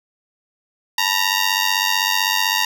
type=ring-modulated tone; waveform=10% pulse; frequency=932.3 Hz; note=A#5; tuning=in tune; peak=-5 dBFS; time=0.98-2.65 s; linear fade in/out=2 ms; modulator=47.9 Hz; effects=none